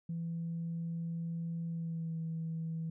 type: tone with pitch glide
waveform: sine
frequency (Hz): 166.9 to 162.71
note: E3 to E3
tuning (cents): +22 to -22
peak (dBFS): -34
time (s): 0.09-2.9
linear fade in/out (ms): 5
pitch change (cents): -44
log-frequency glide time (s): 1.67-2.18
effects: tanh soft clip ceiling -31 dBFS